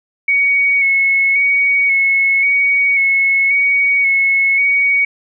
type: tone with vibrato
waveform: sine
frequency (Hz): 2217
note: C#7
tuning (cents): 0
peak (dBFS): -10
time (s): 0.28-5.05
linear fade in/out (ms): 5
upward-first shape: square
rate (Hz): 0.93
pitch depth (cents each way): 21
effects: none